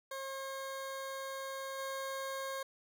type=tone with level steps; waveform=20% pulse; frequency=538 Hz; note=C5; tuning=48 cents sharp; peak=-35 / -33 dBFS; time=0.11-2.63 s; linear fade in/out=5 ms; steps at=1.78 s; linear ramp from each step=10 ms; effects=none